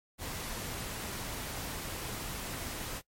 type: noise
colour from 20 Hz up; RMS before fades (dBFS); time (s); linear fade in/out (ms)
pink; -39; 0.18-3.02; 50
effects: noise-tail reverb RT60 0.1 s tail -21 dB re dry + MP3 64 kbps